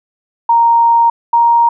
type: tone pair in turn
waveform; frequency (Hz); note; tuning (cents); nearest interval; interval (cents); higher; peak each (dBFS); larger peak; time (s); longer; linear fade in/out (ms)
sine; 931 / 936.4; A#5 / A#5; -2 / +8; unison; 10; second; -6; neither; 0.49-1.1 / 1.33-1.69; first; 5
effects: none